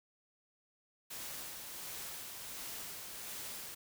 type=noise with tremolo; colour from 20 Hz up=white; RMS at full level=-44 dBFS; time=1.1-3.75 s; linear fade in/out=10 ms; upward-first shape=sine; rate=1.4 Hz; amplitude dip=30%; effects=none